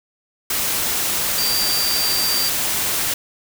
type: tone in noise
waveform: sine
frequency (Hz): 4699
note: D8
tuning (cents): 0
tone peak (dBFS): -20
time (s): 1.38-2.49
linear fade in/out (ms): 5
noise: white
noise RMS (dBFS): -21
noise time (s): 0.5-3.14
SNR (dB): -2
effects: none